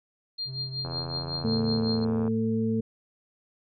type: tone with tremolo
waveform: sine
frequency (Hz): 4200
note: C8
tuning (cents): +6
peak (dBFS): -28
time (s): 0.38-2.05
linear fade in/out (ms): 10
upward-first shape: triangle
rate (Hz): 5.4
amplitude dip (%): 95
type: tone with pitch glide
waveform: triangle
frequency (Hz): 130.81 to 142.65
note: C3 to C#3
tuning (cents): 0 to +50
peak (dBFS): -33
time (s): 0.45-1.83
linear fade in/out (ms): 50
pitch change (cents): +150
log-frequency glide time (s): 0.82-1.72
type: click train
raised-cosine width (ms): 1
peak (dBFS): -23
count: 120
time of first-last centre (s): 0.85-2.279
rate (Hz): 83.3
type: harmonic tone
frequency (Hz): 111.8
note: A2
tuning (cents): +28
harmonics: 1 / 2 / 4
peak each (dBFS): -31 / -25 / -31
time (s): 1.44-2.81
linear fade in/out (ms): 10
effects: none